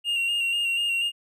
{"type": "tone with vibrato", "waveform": "triangle", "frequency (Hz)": 2789, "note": "F7", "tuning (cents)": -3, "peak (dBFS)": -21, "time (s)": [0.04, 1.12], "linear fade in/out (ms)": 50, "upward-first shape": "square", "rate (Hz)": 4.1, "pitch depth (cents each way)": 26, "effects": []}